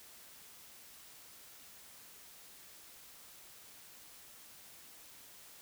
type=silence; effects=white hiss -56 dBFS RMS until 5.61 s